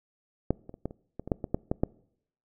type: clicks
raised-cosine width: 2 ms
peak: -10 / -28 / -30 / -18 / -30 / -23 / -24 / -11 / -19 / -12 / -13 / -10 dBFS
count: 12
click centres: 0.506 / 0.694 / 0.741 / 0.856 / 0.909 / 1.196 / 1.276 / 1.318 / 1.442 / 1.545 / 1.715 / 1.835 s
effects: noise-tail reverb RT60 0.7 s tail -24 dB re dry

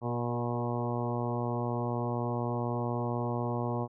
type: harmonic tone with a mistuned harmonic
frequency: 120.3 Hz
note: B2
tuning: 45 cents flat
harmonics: 1 / 2 / 3 / 4 / 5 / 6 / 7 / 8 / 9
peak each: -33 / -36 / -38 / -39 / -40 / -41 / -41 / -42 / -43 dBFS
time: 0.01-3.88 s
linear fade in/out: 50 ms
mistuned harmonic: 4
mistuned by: -15 cents
effects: none

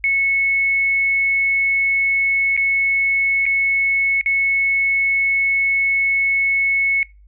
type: tone with dropouts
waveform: sine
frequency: 2200 Hz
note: C#7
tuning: 14 cents flat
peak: -14 dBFS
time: 0.04-7.03 s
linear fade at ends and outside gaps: 1 ms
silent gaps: 2.566-2.575 / 3.456-3.463 / 4.212-4.26 s
effects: noise-tail reverb RT60 0.3 s tail -25 dB re dry + added 50 Hz sine -44 dBFS peak until 7.27 s

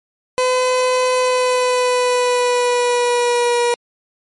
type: tone with pitch glide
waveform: 30% pulse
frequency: 507 to 479.4 Hz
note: B4 to A#4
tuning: +45 to +48 cents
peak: -11 dBFS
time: 0.38-3.74 s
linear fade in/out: 0 ms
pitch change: -97 cents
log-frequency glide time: 1.15-3.61 s
effects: MP3 48 kbps

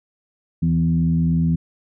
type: tone with frequency modulation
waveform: sine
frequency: 164.81 Hz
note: E3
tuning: in tune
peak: -15 dBFS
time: 0.62-1.56 s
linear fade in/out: 10 ms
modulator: 83.3 Hz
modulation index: 0.7
effects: none

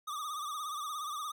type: tone with vibrato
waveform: square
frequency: 1199 Hz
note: D6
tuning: 36 cents sharp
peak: -37 dBFS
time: 0.07-1.32 s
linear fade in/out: 10 ms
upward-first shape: sine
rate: 17 Hz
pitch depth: 85 cents each way
effects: none

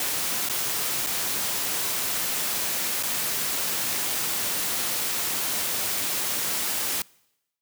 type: noise with dropouts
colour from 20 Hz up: white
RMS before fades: -27 dBFS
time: 0-7.02 s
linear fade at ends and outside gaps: 2 ms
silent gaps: 0.488-0.496 / 1.065-1.069 / 3.028-3.033 s
effects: noise-tail reverb RT60 0.9 s tail -25 dB re dry + high-pass 100 Hz 12 dB/octave

